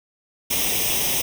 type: noise with comb filter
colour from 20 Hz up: white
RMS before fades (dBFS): -22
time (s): 0.5-1.22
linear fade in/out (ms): 10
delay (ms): 0.34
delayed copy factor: +0.75
effects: none